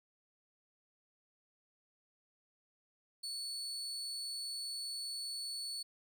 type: tone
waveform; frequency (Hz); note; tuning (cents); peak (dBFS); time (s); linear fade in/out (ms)
35% pulse; 4435; C#8; 0; -38; 3.23-5.83; 10
effects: none